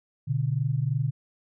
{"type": "tone pair together", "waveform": "sine", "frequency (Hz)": [121.85, 144.9], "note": ["B2", "D3"], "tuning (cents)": [-23, -23], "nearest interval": "minor third", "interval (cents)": 300, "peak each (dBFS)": -26, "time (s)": [0.27, 1.11], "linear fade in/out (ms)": 20, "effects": []}